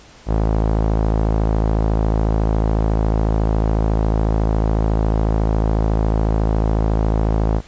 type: tone with low-pass filter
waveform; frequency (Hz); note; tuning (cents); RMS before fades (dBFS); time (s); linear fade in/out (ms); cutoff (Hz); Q
sawtooth; 54; A1; -32; -17; 0.26-7.62; 50; 820; 1.2
effects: pink hiss -45 dBFS RMS until 7.67 s + resampled to 16000 Hz